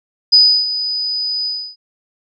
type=tone with ADSR envelope; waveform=sine; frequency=4978 Hz; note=D#8; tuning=in tune; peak=-4 dBFS; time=0.32-1.76 s; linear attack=14 ms; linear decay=320 ms; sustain=-13 dB; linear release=300 ms; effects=none